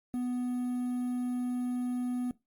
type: tone with quantisation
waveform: triangle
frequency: 247.7 Hz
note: B3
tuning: 5 cents sharp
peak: -28 dBFS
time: 0.14-2.31 s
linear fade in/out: 0 ms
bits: 9
effects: noise-tail reverb RT60 0.2 s tail -18 dB re dry + Opus 48 kbps